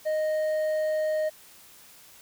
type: tone with hard clipping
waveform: triangle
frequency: 620 Hz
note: D#5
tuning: 6 cents flat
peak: -25 dBFS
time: 0.05-1.3 s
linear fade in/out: 20 ms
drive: 7 dB
effects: white hiss -52 dBFS RMS until 2.21 s